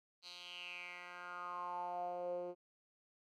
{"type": "tone with band-pass filter sweep", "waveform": "10% pulse", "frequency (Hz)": 177.2, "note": "F3", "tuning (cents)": 25, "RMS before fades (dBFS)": -45, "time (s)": [0.22, 2.55], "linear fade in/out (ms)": 50, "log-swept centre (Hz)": [4200, 420], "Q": 5.7, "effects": []}